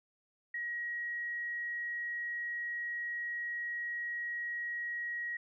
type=tone; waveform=sine; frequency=1900 Hz; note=A#6; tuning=33 cents sharp; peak=-35 dBFS; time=0.54-5.37 s; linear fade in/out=5 ms; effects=none